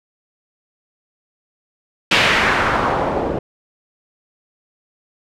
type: noise with low-pass filter sweep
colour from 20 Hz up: white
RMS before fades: -17 dBFS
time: 2.11-3.39 s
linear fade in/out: 5 ms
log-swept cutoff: 3000 to 490 Hz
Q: 1.5
effects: none